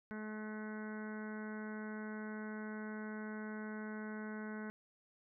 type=harmonic tone; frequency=214.6 Hz; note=A3; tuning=43 cents flat; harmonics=1 / 2 / 3 / 4 / 5 / 6 / 7 / 8 / 9 / 10; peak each=-43 / -50 / -56 / -57 / -57 / -61 / -51 / -61 / -58 / -64 dBFS; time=0.11-4.7 s; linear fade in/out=0 ms; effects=none